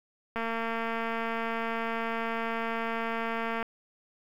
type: click train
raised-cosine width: 0.5 ms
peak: -18 dBFS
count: 746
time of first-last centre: 0.36-3.628 s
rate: 228 Hz
effects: 9-bit